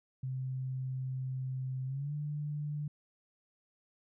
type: tone with pitch glide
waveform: sine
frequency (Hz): 130.4 to 148.07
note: C3 to D3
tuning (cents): -5 to +15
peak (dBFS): -34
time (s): 0.23-2.88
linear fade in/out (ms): 5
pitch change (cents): +220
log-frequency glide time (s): 1.86-2.13
effects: none

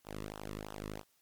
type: tone with flanger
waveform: sawtooth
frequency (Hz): 51.91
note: G#1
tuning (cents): 0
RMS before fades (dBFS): -44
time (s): 0.04-1.04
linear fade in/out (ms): 50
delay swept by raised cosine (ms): 0.43 to 1.33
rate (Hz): 3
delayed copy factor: -1
effects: white hiss -72 dBFS RMS until 1.21 s + MP3 96 kbps

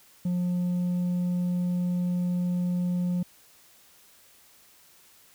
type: tone with hard clipping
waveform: triangle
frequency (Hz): 178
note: F3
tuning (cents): +33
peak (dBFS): -23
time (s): 0.25-3.23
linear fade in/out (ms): 5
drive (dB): 1
effects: white hiss -57 dBFS RMS until 5.34 s

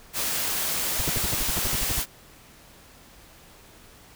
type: noise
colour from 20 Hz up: white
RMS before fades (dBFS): -27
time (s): 0.13-2.06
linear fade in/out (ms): 50
type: noise bursts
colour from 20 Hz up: brown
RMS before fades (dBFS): -27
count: 13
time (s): 0.99-2.003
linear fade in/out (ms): 5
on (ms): 29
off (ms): 53
effects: pink hiss -51 dBFS RMS until 4.15 s

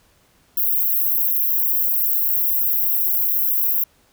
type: high-pass noise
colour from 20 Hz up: white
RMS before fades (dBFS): -19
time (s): 0.57-3.84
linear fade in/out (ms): 5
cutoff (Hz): 12000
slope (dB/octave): 96
effects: pink hiss -58 dBFS RMS until 4.12 s

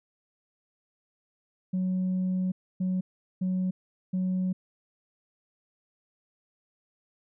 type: tone bursts at uneven times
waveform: sine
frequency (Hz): 185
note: F#3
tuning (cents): 0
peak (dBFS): -23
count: 4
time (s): 1.73-2.52 / 2.8-3.01 / 3.41-3.71 / 4.13-4.53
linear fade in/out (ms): 10
effects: tanh soft clip ceiling -23 dBFS

